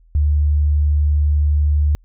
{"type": "tone", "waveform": "sine", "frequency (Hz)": 74, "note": "D2", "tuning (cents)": 14, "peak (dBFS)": -12, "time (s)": [0.15, 1.95], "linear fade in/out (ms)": 0, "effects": ["added 41 Hz sine -47 dBFS peak until 2.04 s"]}